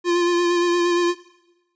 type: tone with vibrato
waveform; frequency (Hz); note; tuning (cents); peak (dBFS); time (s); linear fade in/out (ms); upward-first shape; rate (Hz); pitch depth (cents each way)
square; 348.4; F4; -4; -17; 0.04-1.15; 50; sine; 8.6; 21
effects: noise-tail reverb RT60 1.0 s tail -18 dB re dry + resampled to 16000 Hz